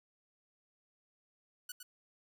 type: tone with echo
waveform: 5% pulse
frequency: 1480 Hz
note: F#6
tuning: in tune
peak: -30 dBFS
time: 1.69-1.72 s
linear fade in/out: 5 ms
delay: 110 ms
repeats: 1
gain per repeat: -6 dB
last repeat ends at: 1.83 s
effects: none

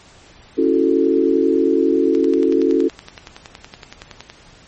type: chord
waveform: sine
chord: F# minor seventh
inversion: second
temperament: equal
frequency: 277.2 / 329.6 / 370 / 440 Hz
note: C#4 / E4 / F#4 / A4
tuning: 0 / 0 / 0 / 0 cents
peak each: -18 dBFS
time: 0.57-2.89 s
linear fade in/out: 20 ms
type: click train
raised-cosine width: 0.2 ms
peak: -16 dBFS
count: 24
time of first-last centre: 2.15-4.3 s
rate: 10.7 Hz
effects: pink hiss -46 dBFS RMS until 4.67 s + MP3 32 kbps

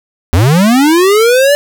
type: linear sweep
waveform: square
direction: up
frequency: 74.8 to 587.3 Hz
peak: -6 dBFS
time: 0.33-1.55 s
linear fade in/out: 0 ms
effects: none

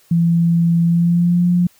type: tone with pitch glide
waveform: sine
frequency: 168.7 to 176.47 Hz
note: E3 to F3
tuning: +40 to +18 cents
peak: -11 dBFS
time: 0.11-1.67 s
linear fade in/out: 5 ms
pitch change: +78 cents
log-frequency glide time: 0.84-1.48 s
effects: white hiss -53 dBFS RMS until 1.79 s

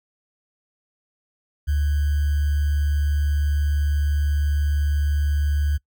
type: tone with sample-and-hold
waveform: sine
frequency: 73 Hz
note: D2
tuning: 10 cents flat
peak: -18 dBFS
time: 1.67-5.78 s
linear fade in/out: 20 ms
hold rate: 1575 Hz
effects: noise-tail reverb RT60 0.1 s tail -23 dB re dry

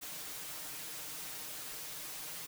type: noise with comb filter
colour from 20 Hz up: white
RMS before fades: -44 dBFS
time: 0.01-2.47 s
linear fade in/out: 20 ms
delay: 6.5 ms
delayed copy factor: +0.85
effects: none

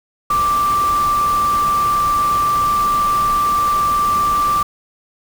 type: tone in noise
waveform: sine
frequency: 1174.7 Hz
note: D6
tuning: in tune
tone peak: -13 dBFS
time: 0.3-4.63 s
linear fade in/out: 5 ms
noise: pink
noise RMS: -28 dBFS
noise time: 0.3-4.63 s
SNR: +12 dB
effects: none

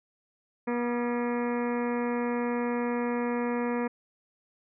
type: harmonic tone with a mistuned harmonic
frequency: 240.7 Hz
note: B3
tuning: 44 cents flat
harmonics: 1 / 2 / 3 / 4 / 5 / 6 / 7 / 8 / 9 / 10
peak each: -29 / -31 / -41 / -37 / -42 / -47 / -43 / -45 / -45 / -48 dBFS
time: 0.67-3.88 s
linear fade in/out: 10 ms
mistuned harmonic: 6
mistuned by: -80 cents
effects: none

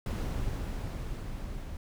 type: noise with level ramp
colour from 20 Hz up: brown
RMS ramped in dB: -31 to -40 dBFS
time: 0.06-1.77 s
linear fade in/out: 2 ms
effects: none

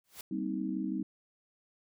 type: noise with exponential growth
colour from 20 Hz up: white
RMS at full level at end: -41 dBFS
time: 0.04-0.21 s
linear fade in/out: 2 ms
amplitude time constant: 35 ms
type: chord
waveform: sine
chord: C minor seventh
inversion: second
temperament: just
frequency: 196.22 / 235.5 / 261.6 / 314 Hz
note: G3 / Bb3 / C4 / Eb4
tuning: +2 / +18 / 0 / +16 cents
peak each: -36 / -42 / -37 / -36 dBFS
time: 0.31-1.03 s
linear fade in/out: 5 ms
effects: none

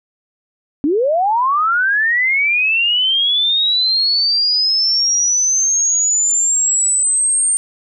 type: linear sweep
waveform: sine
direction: up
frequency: 267.8 to 8760 Hz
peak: -12 dBFS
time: 0.84-7.57 s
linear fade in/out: 0 ms
effects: none

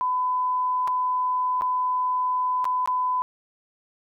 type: tone with dropouts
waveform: sine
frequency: 1005 Hz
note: B5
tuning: 30 cents sharp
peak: -21 dBFS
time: 0.01-3.22 s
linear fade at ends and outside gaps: 0 ms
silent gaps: 0.875-0.879 / 1.611-1.62 / 2.644-2.653 / 2.859-2.875 s
effects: none

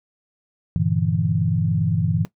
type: chord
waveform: sine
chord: E half-diminished seventh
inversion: first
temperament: equal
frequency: 98 / 116.54 / 146.83 / 164.81 Hz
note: G2 / Bb2 / D3 / E3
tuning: 0 / 0 / 0 / 0 cents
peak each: -24 / -25 / -24 / -21 dBFS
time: 0.76-2.25 s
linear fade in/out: 0 ms
effects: noise-tail reverb RT60 0.1 s tail -17 dB re dry

